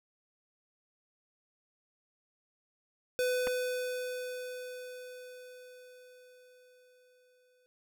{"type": "tone with exponential decay", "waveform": "square", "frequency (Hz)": 501, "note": "B4", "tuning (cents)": 25, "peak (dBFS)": -28, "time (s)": [3.19, 7.66], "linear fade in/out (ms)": 0, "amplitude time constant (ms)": 970}
{"type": "clicks", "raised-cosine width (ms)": 0.5, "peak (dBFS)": -22, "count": 2, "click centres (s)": [3.47, 3.474]}
{"effects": []}